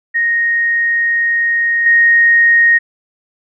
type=tone with level steps; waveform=sine; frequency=1864.7 Hz; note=A#6; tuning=in tune; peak=-11 / -6 dBFS; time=0.14-2.79 s; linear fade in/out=20 ms; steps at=1.86 s; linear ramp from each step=2 ms; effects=none